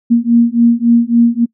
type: beating tone pair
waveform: sine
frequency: 233.1 / 236.7 Hz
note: A#3 / A#3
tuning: 0 / +27 cents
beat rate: 3.6 Hz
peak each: -10 dBFS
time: 0.1-1.46 s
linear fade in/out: 20 ms
effects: noise-tail reverb RT60 0.1 s tail -25 dB re dry